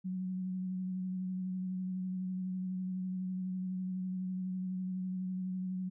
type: tone with vibrato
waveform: sine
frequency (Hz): 185.2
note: F#3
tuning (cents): +2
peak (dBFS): -34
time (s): 0.04-5.9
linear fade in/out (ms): 20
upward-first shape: sine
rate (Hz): 12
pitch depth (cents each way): 20
effects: none